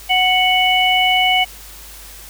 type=harmonic tone; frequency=740 Hz; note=F#5; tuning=in tune; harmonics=1 / 3 / 4; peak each=-16 / -16 / -16 dBFS; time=0.09-1.45 s; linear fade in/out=20 ms; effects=added 50 Hz sine -40 dBFS peak until 2.29 s + white hiss -38 dBFS RMS until 2.29 s